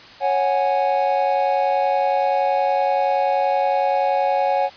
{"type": "chord", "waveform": "triangle", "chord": "C# suspended fourth", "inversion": "none", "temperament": "equal with one note detuned", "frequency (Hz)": [552.4, 740, 830.6], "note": ["C#5", "F#5", "G#5"], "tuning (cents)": [-6, 0, 0], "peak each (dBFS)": -19, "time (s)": [0.2, 4.7], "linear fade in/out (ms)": 50, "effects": ["white hiss -42 dBFS RMS until 4.76 s", "resampled to 11025 Hz"]}